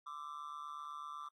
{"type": "tone with amplitude modulation", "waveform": "triangle", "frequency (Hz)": 1177, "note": "D6", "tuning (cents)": 3, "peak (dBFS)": -38, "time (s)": [0.06, 1.29], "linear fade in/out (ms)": 10, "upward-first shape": "sine", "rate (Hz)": 148, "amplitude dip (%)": 90, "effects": ["AAC 64 kbps"]}